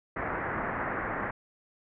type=low-pass noise; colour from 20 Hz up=white; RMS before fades=-33 dBFS; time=0.16-1.31 s; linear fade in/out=5 ms; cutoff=1900 Hz; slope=48 dB/octave; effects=none